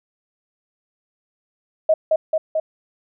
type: tone with echo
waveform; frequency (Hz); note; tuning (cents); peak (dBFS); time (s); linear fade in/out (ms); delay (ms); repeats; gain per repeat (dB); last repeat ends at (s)
sine; 632; D#5; +27; -11; 1.89-1.94; 5; 220; 3; -2; 2.6
effects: none